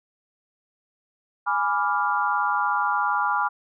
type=chord; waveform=sine; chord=G# diminished seventh; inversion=none; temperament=equal; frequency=830.6 / 987.8 / 1174.7 / 1396.9 Hz; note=G#5 / B5 / D6 / F6; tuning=0 / 0 / 0 / 0 cents; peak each=-26 dBFS; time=1.46-3.49 s; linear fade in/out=20 ms; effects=none